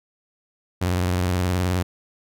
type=tone with vibrato; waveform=sawtooth; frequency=90.3 Hz; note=F#2; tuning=42 cents flat; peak=-16 dBFS; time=0.81-1.83 s; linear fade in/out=10 ms; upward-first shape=triangle; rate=19 Hz; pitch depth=110 cents each way; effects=none